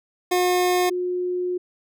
25% pulse / sine tone pair in turn, 360 / 360 Hz, F#4 / F#4, -47 / -47 cents, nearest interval unison, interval 0 cents, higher neither, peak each -14 / -22 dBFS, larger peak first, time 0.31-0.9 / 0.9-1.58 s, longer second, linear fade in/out 10 ms, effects none

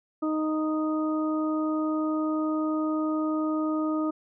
harmonic tone, 310.5 Hz, D#4, 3 cents flat, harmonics 1 / 2 / 3 / 4, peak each -25 / -34 / -42 / -34 dBFS, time 0.22-4.11 s, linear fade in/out 10 ms, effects none

